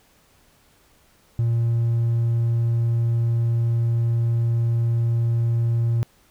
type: tone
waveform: triangle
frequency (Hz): 116.54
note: A#2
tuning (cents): 0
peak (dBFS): -15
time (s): 1.39-6.03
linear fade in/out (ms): 0
effects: tanh soft clip ceiling -12 dBFS + pink hiss -58 dBFS RMS until 6.3 s